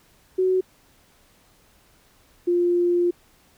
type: tone pair in turn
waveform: sine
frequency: 372.4 / 350.3 Hz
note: F#4 / F4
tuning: +11 / +5 cents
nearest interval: minor second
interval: 106 cents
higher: first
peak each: -17 dBFS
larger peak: neither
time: 0.38-0.61 / 2.47-3.11 s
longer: second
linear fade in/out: 10 ms
effects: pink hiss -58 dBFS RMS until 3.57 s